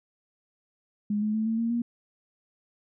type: tone with pitch steps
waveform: sine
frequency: 207.7 / 213.2 / 218.8 / 224.5 / 230.5 / 236.5 Hz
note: G#3 / G#3 / A3 / A3 / A#3 / A#3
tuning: 0 / +46 / -9 / +35 / -19 / +25 cents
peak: -24 dBFS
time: 1.1-1.82 s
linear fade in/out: 5 ms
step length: 120 ms
effects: none